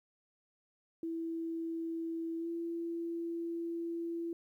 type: tone with pitch glide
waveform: sine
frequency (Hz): 329.6 to 336.5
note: E4 to E4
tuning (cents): 0 to +36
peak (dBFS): -35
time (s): 1.03-4.33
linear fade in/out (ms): 2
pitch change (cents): +36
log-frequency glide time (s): 2.38-2.48
effects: 12-bit